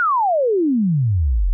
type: exponential sweep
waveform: sine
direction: down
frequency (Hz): 1480 to 38.36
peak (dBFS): -14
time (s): 0-1.53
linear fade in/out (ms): 0
effects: none